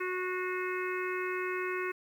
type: harmonic tone with a mistuned harmonic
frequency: 366.9 Hz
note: F#4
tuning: 15 cents flat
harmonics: 1 / 3 / 4 / 5 / 6 / 7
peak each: -34 / -39 / -40 / -41 / -42 / -42 dBFS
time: 0-1.92 s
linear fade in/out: 10 ms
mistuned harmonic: 6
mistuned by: -40 cents
effects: 10-bit